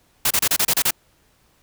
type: noise bursts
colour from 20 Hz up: white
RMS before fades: -18 dBFS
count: 8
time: 0.25-0.908 s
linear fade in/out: 5 ms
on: 56 ms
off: 30 ms
effects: pink hiss -60 dBFS RMS until 1.62 s